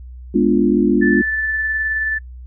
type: chord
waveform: sine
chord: G# diminished seventh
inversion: none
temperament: equal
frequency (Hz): 207.7 / 246.9 / 293.7 / 349.2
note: G#3 / B3 / D4 / F4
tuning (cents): 0 / 0 / 0 / 0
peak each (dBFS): -17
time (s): 0.34-1.22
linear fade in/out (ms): 10
type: tone with tremolo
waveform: sine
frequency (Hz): 1755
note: A6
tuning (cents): -5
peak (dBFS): -16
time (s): 1.01-2.19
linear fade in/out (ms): 20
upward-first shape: sine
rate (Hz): 19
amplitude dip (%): 25
effects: noise-tail reverb RT60 0.1 s tail -26 dB re dry + added 62 Hz sine -32 dBFS peak until 2.46 s